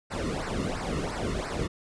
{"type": "noise with flanger", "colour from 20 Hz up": "brown", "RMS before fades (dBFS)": -31, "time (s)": [0.1, 1.68], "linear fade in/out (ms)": 20, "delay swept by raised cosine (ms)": [0.29, 1.29], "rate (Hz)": 2.9, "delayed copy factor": -0.85, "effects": ["resampled to 22050 Hz"]}